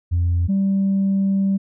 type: tone pair in turn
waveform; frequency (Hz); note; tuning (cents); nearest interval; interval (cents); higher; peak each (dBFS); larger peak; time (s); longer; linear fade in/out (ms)
sine; 86.6 / 195.09; F2 / G3; -14 / -8; octave + major second; 1406; second; -14; neither; 0.11-0.48 / 0.48-1.58; second; 20
effects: tanh soft clip ceiling -13 dBFS